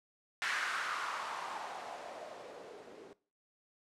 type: noise with low-pass filter sweep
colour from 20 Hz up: violet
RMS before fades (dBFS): -41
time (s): 0.42-3.13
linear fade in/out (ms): 0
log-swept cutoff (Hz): 1700 to 370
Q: 2.8
effects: noise-tail reverb RT60 0.4 s tail -20 dB re dry + low-pass 10000 Hz 12 dB/octave